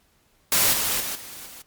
white noise with level steps, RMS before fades -19 / -24 / -29 / -39 / -42 dBFS, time 0.52-1.62 s, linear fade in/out 2 ms, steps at 0.73 / 1 / 1.15 / 1.46 s, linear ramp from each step 5 ms, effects pink hiss -63 dBFS RMS until 1.66 s + MP3 96 kbps

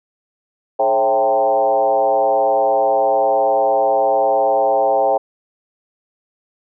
sine tone with frequency modulation, 664 Hz, E5, 12 cents sharp, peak -12 dBFS, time 0.79-5.18 s, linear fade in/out 10 ms, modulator 121 Hz, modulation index 1.6, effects none

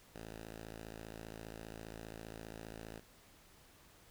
5% pulse tone, 55 Hz, A1, in tune, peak -36 dBFS, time 0.14-3 s, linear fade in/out 10 ms, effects pink hiss -63 dBFS RMS until 4.1 s

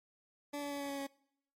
20% pulse tone with pitch steps, 288.9 / 286.4 / 283.9 / 281.5 / 279.1 / 276.7 Hz, D4 / D4 / C#4 / C#4 / C#4 / C#4, -28 / -43 / +41 / +27 / +12 / -3 cents, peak -33 dBFS, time 0.53-1.07 s, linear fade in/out 10 ms, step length 90 ms, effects noise-tail reverb RT60 0.7 s tail -23 dB re dry + MP3 64 kbps

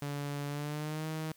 sawtooth tone with pitch glide, 143.6 to 157.5 Hz, D3 to D#3, -39 to +21 cents, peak -31 dBFS, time 0.02-1.32 s, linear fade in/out 2 ms, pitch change +160 cents, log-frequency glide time 0.48-1.07 s, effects white hiss -64 dBFS RMS until 1.36 s

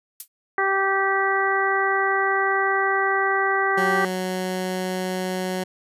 violet noise with exponential decay, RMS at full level -25 dBFS, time 0.2-0.28 s, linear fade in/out 2 ms, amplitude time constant 17 ms
harmonic tone, 389.3 Hz, G4, 12 cents flat, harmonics 1 / 2 / 3 / 4 / 5, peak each -25 / -25 / -25 / -25 / -25 dBFS, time 0.58-4.05 s, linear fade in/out 2 ms
15% pulse tone, 185 Hz, F#3, in tune, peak -18 dBFS, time 3.77-5.64 s, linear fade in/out 10 ms
effects resampled to 32000 Hz

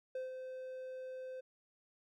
triangle tone with ADSR envelope, 516 Hz, C5, 24 cents flat, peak -35 dBFS, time 0.15-1.41 s, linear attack 4 ms, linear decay 150 ms, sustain -6 dB, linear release 13 ms, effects none

